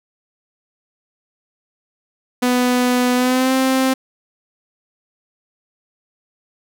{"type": "tone with pitch glide", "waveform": "sawtooth", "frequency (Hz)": [248.3, 262.5], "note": ["B3", "C4"], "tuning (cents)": [9, 6], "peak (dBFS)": -10, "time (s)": [2.42, 3.94], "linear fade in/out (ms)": 10, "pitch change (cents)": 97, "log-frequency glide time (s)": [3.15, 3.53], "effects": []}